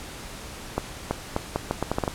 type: accelerating click train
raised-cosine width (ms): 1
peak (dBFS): -9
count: 10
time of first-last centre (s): 0.78-2.078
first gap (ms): 330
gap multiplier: 0.77
effects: pink hiss -39 dBFS RMS until 2.14 s + low-pass 11000 Hz 12 dB/octave